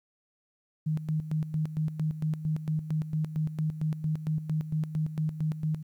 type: tone with tremolo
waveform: sine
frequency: 155.56 Hz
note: D#3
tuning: in tune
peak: -25 dBFS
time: 0.86-5.83 s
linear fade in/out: 10 ms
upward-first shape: square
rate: 4.4 Hz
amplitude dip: 70%
effects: 11-bit